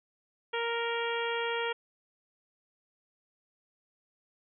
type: harmonic tone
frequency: 466.2 Hz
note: A#4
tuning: in tune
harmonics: 1 / 2 / 3 / 4 / 5 / 6 / 7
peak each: -33 / -36 / -38 / -39 / -40 / -41 / -41 dBFS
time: 0.53-1.73 s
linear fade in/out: 10 ms
effects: none